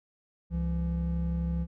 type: tone pair together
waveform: triangle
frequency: 67.2 / 169.33 Hz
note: C2 / E3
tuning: +47 / +47 cents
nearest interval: octave + major third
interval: 1600 cents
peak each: -28 dBFS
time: 0.5-1.67 s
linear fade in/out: 50 ms
effects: none